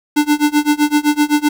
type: tone with tremolo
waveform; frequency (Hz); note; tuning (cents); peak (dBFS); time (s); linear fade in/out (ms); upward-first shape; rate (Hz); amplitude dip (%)
square; 296.5; D4; +17; -9; 0.16-1.49; 10; sine; 7.8; 95
effects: 8-bit